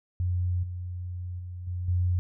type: tone with level steps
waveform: sine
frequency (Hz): 89.5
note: F2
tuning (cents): +43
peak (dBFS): -24 / -32 / -35 / -29 / -22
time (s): 0.2-2.19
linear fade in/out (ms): 0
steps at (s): 0.63 / 1.39 / 1.67 / 1.88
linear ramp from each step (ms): 5
effects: none